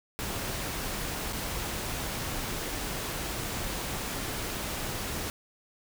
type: noise with dropouts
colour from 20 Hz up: pink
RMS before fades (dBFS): -34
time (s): 0.19-5.3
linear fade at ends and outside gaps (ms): 0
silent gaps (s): 1.326-1.331
effects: none

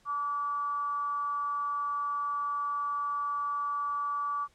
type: tone with frequency modulation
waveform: sine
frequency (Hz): 1153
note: D6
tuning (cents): -32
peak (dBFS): -29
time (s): 0.05-4.48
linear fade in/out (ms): 50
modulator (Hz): 282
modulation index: 0.26
effects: pink hiss -66 dBFS RMS until 4.54 s + low-pass 9000 Hz 12 dB/octave

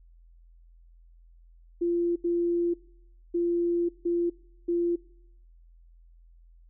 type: tone bursts at uneven times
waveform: sine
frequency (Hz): 344.6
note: F4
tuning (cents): -23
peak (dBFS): -23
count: 5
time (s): 1.81-2.16 / 2.24-2.74 / 3.34-3.89 / 4.05-4.3 / 4.68-4.96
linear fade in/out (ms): 10
effects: noise-tail reverb RT60 0.8 s tail -22 dB re dry + added 42 Hz sine -52 dBFS peak until 6.69 s

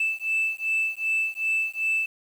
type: beating tone pair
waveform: sine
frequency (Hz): 2637 / 2639.6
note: E7 / E7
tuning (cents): 0 / +2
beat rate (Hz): 2.6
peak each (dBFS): -25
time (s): 0-2.06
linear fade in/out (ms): 5
effects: tanh soft clip ceiling -18 dBFS + 8-bit

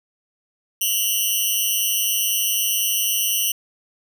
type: tone with amplitude modulation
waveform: 5% pulse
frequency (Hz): 2950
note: F#7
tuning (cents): -6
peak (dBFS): -6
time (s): 0.81-3.52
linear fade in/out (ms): 5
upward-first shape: sine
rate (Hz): 208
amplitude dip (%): 95
effects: none

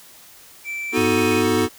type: tone with pitch glide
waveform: triangle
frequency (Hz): 2333 to 2500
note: D7 to D#7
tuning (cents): -12 to +8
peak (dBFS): -24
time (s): 0.64-1.44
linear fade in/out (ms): 50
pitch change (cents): +120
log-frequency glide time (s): 0.93-0.99
type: chord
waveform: square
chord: B dominant seventh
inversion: none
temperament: equal with one note detuned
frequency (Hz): 246.9 / 316.4 / 370 / 440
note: B3 / D#4 / F#4 / A4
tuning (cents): 0 / +29 / 0 / 0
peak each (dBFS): -23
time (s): 0.92-1.69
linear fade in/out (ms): 50
type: tone with vibrato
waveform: triangle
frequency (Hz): 100.7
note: G2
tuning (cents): +47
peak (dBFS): -26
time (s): 0.97-1.67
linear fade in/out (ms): 10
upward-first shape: sine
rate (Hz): 10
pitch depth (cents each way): 93
effects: white hiss -46 dBFS RMS until 1.78 s

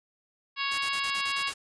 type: harmonic tone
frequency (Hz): 554.4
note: C#5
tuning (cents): 0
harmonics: 2 / 3 / 4 / 5 / 6 / 7 / 8 / 9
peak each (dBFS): -33 / -37 / -35 / -33 / -38 / -38 / -40 / -40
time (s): 0.56-1.53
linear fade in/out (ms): 50
type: noise bursts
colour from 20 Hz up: white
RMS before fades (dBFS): -38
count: 8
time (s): 0.71-1.54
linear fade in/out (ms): 10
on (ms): 74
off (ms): 34
effects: resampled to 22050 Hz

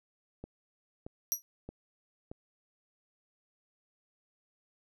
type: click train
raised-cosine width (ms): 2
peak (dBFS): -29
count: 4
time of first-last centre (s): 0.44-2.315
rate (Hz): 1.6
type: tone with exponential decay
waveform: 25% pulse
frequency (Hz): 5800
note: F#8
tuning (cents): -35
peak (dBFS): -19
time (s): 1.32-1.42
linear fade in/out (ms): 0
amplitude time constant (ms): 21
effects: none

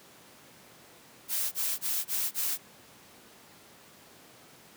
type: noise bursts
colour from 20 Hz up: blue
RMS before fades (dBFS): -30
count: 5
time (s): 1.28-2.58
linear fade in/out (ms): 50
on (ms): 240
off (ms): 25
effects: pink hiss -54 dBFS RMS until 4.76 s + high-pass 150 Hz 12 dB/octave

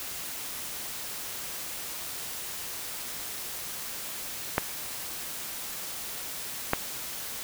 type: clicks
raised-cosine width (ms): 0.5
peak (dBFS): -7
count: 2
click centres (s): 4.581 / 6.734
effects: white hiss -37 dBFS RMS until 7.43 s

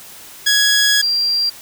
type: tone pair in turn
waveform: 15% pulse / sine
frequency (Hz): 1669 / 4745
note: G#6 / D8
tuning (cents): +8 / +17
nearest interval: octave + tritone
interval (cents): 1809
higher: second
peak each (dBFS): -5 / -14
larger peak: first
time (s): 0.46-1.02 / 1.02-1.5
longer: first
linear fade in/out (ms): 10
effects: white hiss -38 dBFS RMS until 1.61 s

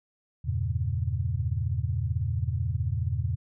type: chord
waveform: sine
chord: E diminished seventh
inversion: none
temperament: equal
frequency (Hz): 82.41 / 98 / 116.54 / 138.59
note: E2 / G2 / Bb2 / Db3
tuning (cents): 0 / 0 / 0 / 0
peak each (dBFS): -30 / -31 / -30 / -34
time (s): 0.44-3.36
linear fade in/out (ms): 20
effects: none

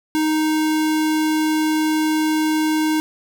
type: tone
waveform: square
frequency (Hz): 311.1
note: D#4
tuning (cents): 0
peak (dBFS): -17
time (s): 0.15-3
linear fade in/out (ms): 0
effects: none

